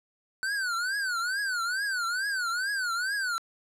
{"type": "tone with vibrato", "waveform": "square", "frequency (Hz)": 1500, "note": "F#6", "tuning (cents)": 23, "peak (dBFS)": -28, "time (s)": [0.43, 3.38], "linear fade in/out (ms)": 0, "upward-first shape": "triangle", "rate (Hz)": 2.3, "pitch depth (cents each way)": 200, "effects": ["low-pass 10000 Hz 12 dB/octave", "10-bit"]}